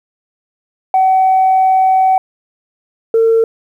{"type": "tone pair in turn", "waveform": "sine", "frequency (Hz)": [757, 452.7], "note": ["F#5", "A4"], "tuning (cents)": [39, 49], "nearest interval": "major sixth", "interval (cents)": 890, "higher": "first", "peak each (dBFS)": -6, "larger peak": "neither", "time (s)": [[0.94, 2.18], [3.14, 3.44]], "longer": "first", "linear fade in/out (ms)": 2, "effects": ["tanh soft clip ceiling -4 dBFS", "8-bit"]}